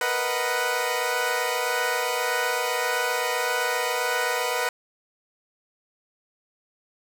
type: chord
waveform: 15% pulse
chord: B major seventh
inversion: third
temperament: equal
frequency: 466.2 / 493.9 / 622.3 / 740 Hz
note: A#4 / B4 / D#5 / F#5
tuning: 0 / 0 / 0 / 0 cents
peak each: -25 / -20 / -25 / -23 dBFS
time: 0.01-4.69 s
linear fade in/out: 2 ms
effects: none